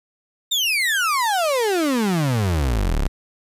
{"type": "exponential sweep", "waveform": "35% pulse", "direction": "down", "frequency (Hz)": [3729, 30.2], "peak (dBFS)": -16, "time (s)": [0.51, 3.08], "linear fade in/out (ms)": 10, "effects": ["resampled to 32000 Hz", "9-bit"]}